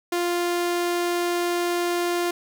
sawtooth tone, 349.2 Hz, F4, in tune, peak -18 dBFS, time 0.12-2.31 s, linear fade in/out 5 ms, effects none

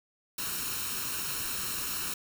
white noise with comb filter, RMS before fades -34 dBFS, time 0.38-2.14 s, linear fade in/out 5 ms, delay 0.73 ms, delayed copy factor +0.65, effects none

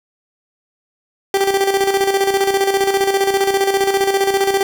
30% pulse tone with tremolo, 392 Hz, G4, in tune, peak -9 dBFS, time 1.34-4.63 s, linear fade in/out 2 ms, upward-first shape square, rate 15 Hz, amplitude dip 55%, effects none

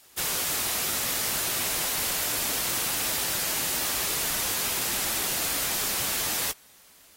white noise, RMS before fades -28 dBFS, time 0.17-6.52 s, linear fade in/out 10 ms, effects white hiss -55 dBFS RMS until 7.16 s + AAC 48 kbps

